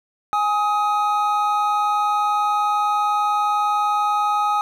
triangle tone pair together, 830 / 1261.2 Hz, G#5 / D#6, -1 / +23 cents, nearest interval perfect fifth, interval 724 cents, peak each -18 dBFS, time 0.33-4.61 s, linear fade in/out 0 ms, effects none

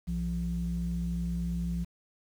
sine tone pair together, 61 / 172.67 Hz, B1 / F3, -21 / -19 cents, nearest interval octave + tritone, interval 1802 cents, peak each -32 / -30 dBFS, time 0.07-1.85 s, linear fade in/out 20 ms, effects tanh soft clip ceiling -23 dBFS + 9-bit

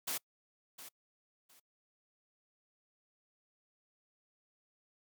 white noise with echo, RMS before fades -37 dBFS, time 0.07-0.18 s, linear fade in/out 10 ms, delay 710 ms, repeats 2, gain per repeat -13 dB, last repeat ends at 1.6 s, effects noise-tail reverb RT60 0.1 s tail -25 dB re dry + high-pass 150 Hz 12 dB/octave

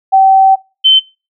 sine tone pair in turn, 770 / 3080 Hz, G5 / G7, -31 / -31 cents, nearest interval 2 octaves, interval 2400 cents, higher second, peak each -3 dBFS, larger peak neither, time 0.12-0.56 / 0.84-1 s, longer first, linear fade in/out 20 ms, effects noise-tail reverb RT60 0.3 s tail -22 dB re dry

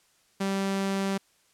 sawtooth tone, 195.1 Hz, G3, 8 cents flat, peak -22 dBFS, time 0.4-1.18 s, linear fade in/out 10 ms, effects white hiss -65 dBFS RMS until 1.53 s + low-pass 10000 Hz 12 dB/octave

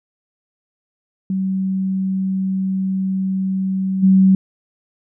sine tone with level steps, 190.3 Hz, F#3, 49 cents sharp, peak -17 / -8 dBFS, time 1.3-4.35 s, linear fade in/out 2 ms, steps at 4.02 s, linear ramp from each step 20 ms, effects none

